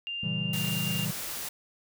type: tone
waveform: sine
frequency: 2795 Hz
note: F7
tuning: 1 cent sharp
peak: -32 dBFS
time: 0.07-1.05 s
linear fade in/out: 0 ms
type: chord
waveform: triangle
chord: A# diminished seventh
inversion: none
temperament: equal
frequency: 116.54 / 138.59 / 164.81 / 196 Hz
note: A#2 / C#3 / E3 / G3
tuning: 0 / 0 / 0 / 0 cents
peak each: -35 / -35 / -31 / -33 dBFS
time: 0.23-1.11 s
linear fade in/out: 5 ms
type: noise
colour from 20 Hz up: white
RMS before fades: -36 dBFS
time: 0.53-1.49 s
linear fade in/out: 5 ms
effects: none